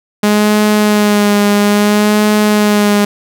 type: tone with vibrato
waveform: sawtooth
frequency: 208 Hz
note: G#3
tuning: 3 cents sharp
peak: -4 dBFS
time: 0.23-3.05 s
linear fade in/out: 5 ms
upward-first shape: sine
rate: 0.6 Hz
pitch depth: 27 cents each way
effects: none